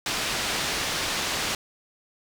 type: low-pass noise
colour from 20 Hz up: white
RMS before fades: -28 dBFS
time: 0.06-1.55 s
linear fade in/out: 2 ms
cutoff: 5000 Hz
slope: 12 dB/octave
effects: none